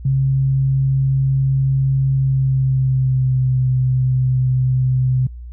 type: tone with pitch glide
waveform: sine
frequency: 134.6 to 128.67 Hz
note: C3 to C3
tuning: +49 to -29 cents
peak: -13 dBFS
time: 0.05-5.27 s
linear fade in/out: 5 ms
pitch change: -78 cents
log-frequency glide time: 2.13-3.54 s
effects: added 60 Hz sine -30 dBFS peak until 5.52 s